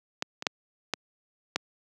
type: clicks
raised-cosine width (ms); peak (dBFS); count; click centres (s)
0.2; -10 / -17 / -6 / -9 / -8; 5; 0.224 / 0.424 / 0.468 / 0.937 / 1.56
effects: high-pass 200 Hz 12 dB/octave